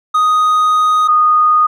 triangle / sine tone pair in turn, 1246 / 1234.5 Hz, D#6 / D#6, +2 / -14 cents, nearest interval unison, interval 16 cents, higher first, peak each -7 dBFS, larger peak neither, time 0.14-1.08 / 1.08-1.67 s, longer first, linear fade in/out 10 ms, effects none

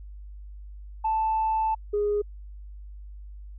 sine tone pair in turn, 880 / 413.9 Hz, A5 / G#4, 0 / -6 cents, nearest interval octave + minor second, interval 1306 cents, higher first, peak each -21 dBFS, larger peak neither, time 1.04-1.75 / 1.93-2.22 s, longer first, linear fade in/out 10 ms, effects tanh soft clip ceiling -18 dBFS + added 50 Hz sine -39 dBFS peak until 3.58 s

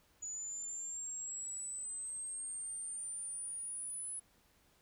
sine exponential sweep, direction up, 6890 to 10170 Hz, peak -40 dBFS, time 0.22-4.2 s, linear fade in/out 10 ms, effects pink hiss -70 dBFS RMS until 4.81 s

